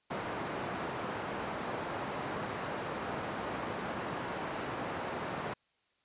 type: band-pass noise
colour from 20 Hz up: white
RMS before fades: -38 dBFS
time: 0.1-5.54 s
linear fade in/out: 10 ms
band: 100 to 1100 Hz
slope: 12 dB/octave
effects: white hiss -74 dBFS RMS until 6.04 s + resampled to 8000 Hz